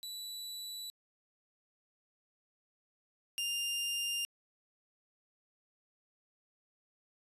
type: tone pair in turn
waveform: sawtooth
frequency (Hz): 3951 / 2801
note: B7 / F7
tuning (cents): 0 / +4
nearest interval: tritone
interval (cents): 596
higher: first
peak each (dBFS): -38 / -30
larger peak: second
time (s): 0.03-0.9 / 3.38-4.25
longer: neither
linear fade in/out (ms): 0
effects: resampled to 32000 Hz